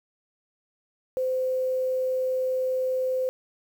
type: tone with quantisation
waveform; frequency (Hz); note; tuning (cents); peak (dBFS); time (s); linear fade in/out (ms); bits
sine; 515; C5; -28; -23; 1.17-3.29; 0; 8
effects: none